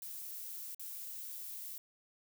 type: noise with dropouts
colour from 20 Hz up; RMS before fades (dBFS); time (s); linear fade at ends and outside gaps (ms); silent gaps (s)
violet; -45; 0.02-1.78; 2; 0.748-0.795
effects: none